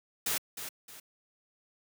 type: noise with echo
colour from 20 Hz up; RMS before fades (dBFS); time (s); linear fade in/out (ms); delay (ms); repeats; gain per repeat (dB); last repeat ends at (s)
white; -31; 0.26-0.38; 5; 310; 2; -9; 1
effects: high-pass 80 Hz 12 dB/octave